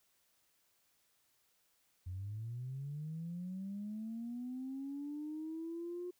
sine linear sweep, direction up, 87.31 to 359.6 Hz, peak -39 dBFS, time 2.06-6.11 s, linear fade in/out 10 ms, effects tanh soft clip ceiling -35 dBFS + white hiss -75 dBFS RMS until 6.19 s

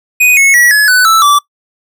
square tone with pitch steps, 2489 / 2192 / 1930.4 / 1700 / 1497.2 / 1318.5 / 1161.2 Hz, D#7 / C#7 / B6 / G#6 / F#6 / E6 / D6, 0 / -20 / -40 / +40 / +20 / 0 / -20 cents, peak -5 dBFS, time 0.2-1.39 s, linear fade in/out 10 ms, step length 170 ms, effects noise-tail reverb RT60 0.1 s tail -21 dB re dry

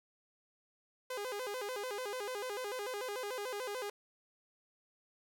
sawtooth tone with vibrato, 456.4 Hz, A#4, 37 cents flat, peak -34 dBFS, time 1.1-3.9 s, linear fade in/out 5 ms, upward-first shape square, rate 6.8 Hz, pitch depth 190 cents each way, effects none

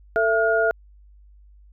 sine tone cluster, 446.3 / 669 / 1428 Hz, A4 / E5 / F6, +25 / +25 / +38 cents, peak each -22 / -20 / -22 dBFS, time 0.16-0.71 s, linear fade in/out 0 ms, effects added 50 Hz sine -47 dBFS peak until 1.72 s

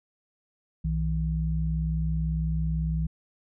sine tone pair together, 61.97 / 160 Hz, B1 / D#3, +7 / +49 cents, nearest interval octave + major third, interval 1642 cents, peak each -27 dBFS, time 0.84-3.07 s, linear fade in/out 10 ms, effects none

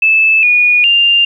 sine tone with pitch steps, 2622 / 2452 / 2795 Hz, E7 / D#7 / F7, -10 / -26 / +1 cents, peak -6 dBFS, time 0.02-1.25 s, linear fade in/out 5 ms, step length 410 ms, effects 8-bit

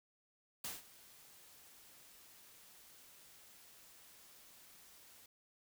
white noise with ADSR envelope, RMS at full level -42 dBFS, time 0.64-5.26 s, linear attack 5 ms, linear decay 170 ms, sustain -19 dB, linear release 3 ms, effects none

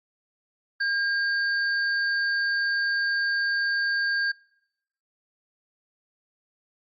sine tone pair together, 1612 / 4559 Hz, G6 / C#8, +48 / +48 cents, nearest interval octave + tritone, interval 1800 cents, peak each -23 / -33 dBFS, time 0.8-4.32 s, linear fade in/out 10 ms, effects noise-tail reverb RT60 0.8 s tail -23 dB re dry + Opus 48 kbps

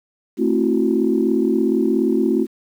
sine chord, F# half-diminished seventh, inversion first, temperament just, 222 / 266.4 / 333 / 370 Hz, A3 / C4 / E4 / F#4, +16 / +31 / +18 / 0 cents, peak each -20 dBFS, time 0.37-2.47 s, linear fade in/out 50 ms, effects tanh soft clip ceiling -4 dBFS + 8-bit

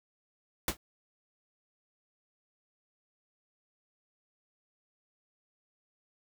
pink noise with exponential decay, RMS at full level -24 dBFS, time 0.68-0.77 s, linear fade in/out 2 ms, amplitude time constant 19 ms, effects none

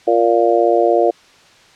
harmonic tone, 116.54 Hz, A#2, in tune, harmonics 3 / 4 / 5 / 6, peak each -16 / -16 / -16 / -16 dBFS, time 0.07-1.11 s, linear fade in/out 10 ms, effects white hiss -47 dBFS RMS until 1.75 s + low-pass 5000 Hz 12 dB/octave

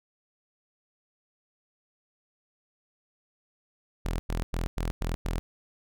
sawtooth tone bursts, 41.81 Hz, E1, 25 cents sharp, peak -24 dBFS, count 6, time 4.05-5.39 s, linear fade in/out 0 ms, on 140 ms, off 100 ms, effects none

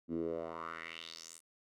10% pulse tone with band-pass filter sweep, 82.41 Hz, E2, in tune, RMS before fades -42 dBFS, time 0.08-1.41 s, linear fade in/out 50 ms, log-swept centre 250 to 9400 Hz, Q 3.5, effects none

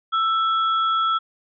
sine tone pair together, 1326 / 3341 Hz, E6 / G#7, +10 / +10 cents, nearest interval octave + major third, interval 1600 cents, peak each -18 / -28 dBFS, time 0.12-1.19 s, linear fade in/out 20 ms, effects none

